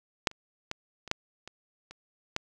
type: clicks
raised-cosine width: 0.2 ms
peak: -6 / -30 / -16 / -26 / -9 / -25 / -28 / -12 dBFS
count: 8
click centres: 0.272 / 0.314 / 0.714 / 1.077 / 1.114 / 1.476 / 1.91 / 2.364 s
effects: none